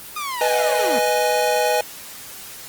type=linear sweep; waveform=sawtooth; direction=down; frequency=1244.5 to 211.2 Hz; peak=-21 dBFS; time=0.16-0.99 s; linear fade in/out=5 ms
type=chord; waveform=square; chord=G# minor; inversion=first; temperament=equal; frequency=493.9 / 622.3 / 830.6 Hz; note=B4 / D#5 / G#5; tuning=0 / 0 / 0 cents; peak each=-22 dBFS; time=0.41-1.81 s; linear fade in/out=2 ms
effects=white hiss -37 dBFS RMS until 2.68 s + Opus 24 kbps